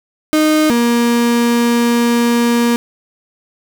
35% pulse tone pair in turn, 308.5 / 236.7 Hz, D#4 / A#3, -15 / +27 cents, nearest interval perfect fourth, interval 458 cents, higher first, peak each -8 / -9 dBFS, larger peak first, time 0.33-0.7 / 0.7-2.76 s, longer second, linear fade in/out 0 ms, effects none

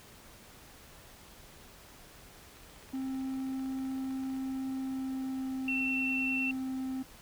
click train, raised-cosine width 0.3 ms, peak -39 dBFS, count 29, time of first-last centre 2.57-4.365 s, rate 15.6 Hz
triangle tone with pitch glide, 264.5 to 261.9 Hz, C4 to C4, +19 to +2 cents, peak -31 dBFS, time 2.93-7.03 s, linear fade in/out 10 ms, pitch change -17 cents, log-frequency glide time 4.79-6.08 s
sine tone with vibrato, 2700 Hz, E7, 41 cents sharp, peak -30 dBFS, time 5.68-6.51 s, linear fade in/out 2 ms, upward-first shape sine, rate 9.9 Hz, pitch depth 9 cents each way
effects pink hiss -54 dBFS RMS until 7.21 s

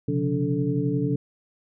sine tone cluster, 128.8 / 140.2 / 177.3 / 287.3 / 438.6 Hz, C3 / C#3 / F3 / D4 / A4, -27 / +20 / +26 / -38 / -6 cents, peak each -28 / -28 / -29 / -26 / -30 dBFS, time 0.08-1.16 s, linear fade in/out 5 ms, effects none

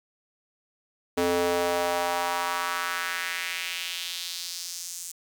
square tone with high-pass filter sweep, 87.31 Hz, F2, in tune, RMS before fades -29 dBFS, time 1.17-5.12 s, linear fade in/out 10 ms, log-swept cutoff 360 to 7500 Hz, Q 2.1, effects 9-bit

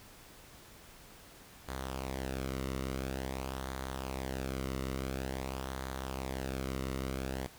sawtooth tone with flanger, 66 Hz, C2, 16 cents sharp, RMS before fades -38 dBFS, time 1.68-7.47 s, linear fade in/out 10 ms, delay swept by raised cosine 0.37 to 1.23 ms, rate 0.48 Hz, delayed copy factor -0.6, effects pink hiss -55 dBFS RMS until 7.58 s

